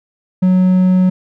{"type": "tone", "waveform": "triangle", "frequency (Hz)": 184.4, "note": "F#3", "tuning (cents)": -6, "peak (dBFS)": -6, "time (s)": [0.42, 1.1], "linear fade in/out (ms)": 10, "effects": []}